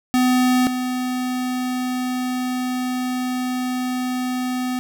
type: tone pair in turn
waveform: square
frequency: 252.3 / 252.3 Hz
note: B3 / B3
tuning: +37 / +37 cents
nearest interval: unison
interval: 0 cents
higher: neither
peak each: -15 / -22 dBFS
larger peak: first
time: 0.14-0.67 / 0.67-4.79 s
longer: second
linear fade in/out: 0 ms
effects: none